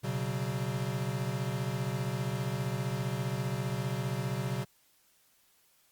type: chord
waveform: square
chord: B suspended second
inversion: none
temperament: equal with one note detuned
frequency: 123.47 / 138.59 / 187.58 Hz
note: B2 / C#3 / F#3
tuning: 0 / 0 / +24 cents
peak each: -35 / -36 / -39 dBFS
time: 0.03-4.65 s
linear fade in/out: 20 ms
effects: white hiss -67 dBFS RMS until 5.91 s + Opus 48 kbps